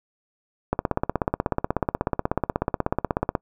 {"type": "click train", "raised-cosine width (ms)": 1, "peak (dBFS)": -7, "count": 44, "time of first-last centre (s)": [0.73, 3.352], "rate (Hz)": 16.4, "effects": ["noise-tail reverb RT60 0.1 s tail -26 dB re dry"]}